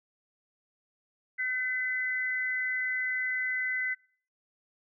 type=tone pair together; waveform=sine; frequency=1531 / 2019 Hz; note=G6 / B6; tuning=-41 / +38 cents; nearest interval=perfect fourth; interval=479 cents; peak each=-35 / -29 dBFS; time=1.38-3.95 s; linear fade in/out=20 ms; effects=noise-tail reverb RT60 0.5 s tail -24 dB re dry